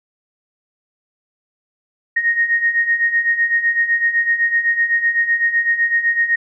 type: beating tone pair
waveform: sine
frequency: 1858 / 1865.9 Hz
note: A#6 / A#6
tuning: -6 / +1 cents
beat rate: 7.9 Hz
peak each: -20 / -15 dBFS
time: 2.16-6.36 s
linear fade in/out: 10 ms
effects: none